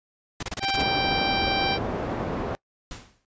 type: noise bursts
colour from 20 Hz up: pink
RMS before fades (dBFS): -30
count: 8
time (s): 0.4-0.821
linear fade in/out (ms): 5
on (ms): 29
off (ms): 27
type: harmonic tone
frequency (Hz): 784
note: G5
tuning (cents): 0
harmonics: 1 / 2 / 3 / 4 / 5 / 6 / 7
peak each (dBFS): -26 / -34 / -30 / -32 / -33 / -34 / -38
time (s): 0.6-1.79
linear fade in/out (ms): 50
type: low-pass noise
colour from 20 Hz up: white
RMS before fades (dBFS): -29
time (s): 0.77-2.55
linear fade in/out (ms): 0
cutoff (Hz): 630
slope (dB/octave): 12
type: noise with exponential decay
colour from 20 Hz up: pink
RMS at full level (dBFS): -35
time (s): 2.91-3.25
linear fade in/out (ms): 1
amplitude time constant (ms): 73
effects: noise-tail reverb RT60 0.1 s tail -23 dB re dry + resampled to 16000 Hz